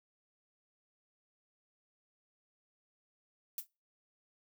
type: noise with exponential decay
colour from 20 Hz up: violet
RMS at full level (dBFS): -34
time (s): 3.58-3.67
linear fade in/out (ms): 1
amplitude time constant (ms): 19
effects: noise-tail reverb RT60 0.3 s tail -26 dB re dry